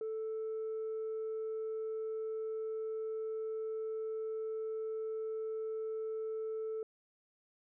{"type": "tone", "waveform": "sine", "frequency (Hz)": 440, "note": "A4", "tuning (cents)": 0, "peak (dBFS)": -34, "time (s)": [0.01, 6.83], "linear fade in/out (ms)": 2, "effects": ["tanh soft clip ceiling -34 dBFS"]}